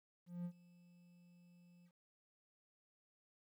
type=tone with ADSR envelope; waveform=triangle; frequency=175.2 Hz; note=F3; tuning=6 cents sharp; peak=-38 dBFS; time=0.26-1.92 s; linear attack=190 ms; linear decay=71 ms; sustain=-23 dB; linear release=67 ms; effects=13-bit